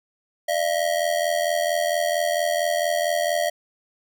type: ring-modulated tone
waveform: square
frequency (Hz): 641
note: E5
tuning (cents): -49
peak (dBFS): -18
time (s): 0.48-3.5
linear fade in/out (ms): 10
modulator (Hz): 42.2
effects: none